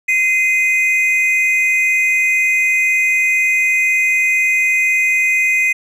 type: tone pair together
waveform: triangle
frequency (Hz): 2065 / 2489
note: C7 / D#7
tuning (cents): -23 / 0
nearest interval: minor third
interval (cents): 323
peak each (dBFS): -13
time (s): 0.08-5.73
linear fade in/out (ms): 10
effects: none